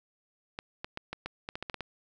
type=clicks; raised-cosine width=0.3 ms; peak=-20 dBFS; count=11; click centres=0.589 / 0.845 / 0.974 / 1.13 / 1.26 / 1.489 / 1.555 / 1.626 / 1.698 / 1.743 / 1.807 s; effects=none